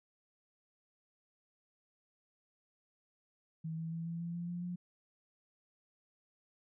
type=tone with pitch steps; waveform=sine; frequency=160.9 / 163.15 / 165.42 / 167.73 / 170.07 / 172.45 / 174.86 / 177.3 Hz; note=E3 / E3 / E3 / E3 / F3 / F3 / F3 / F3; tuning=-42 / -18 / +6 / +30 / -46 / -22 / +2 / +26 cents; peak=-37 dBFS; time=3.64-4.76 s; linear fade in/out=10 ms; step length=140 ms; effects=none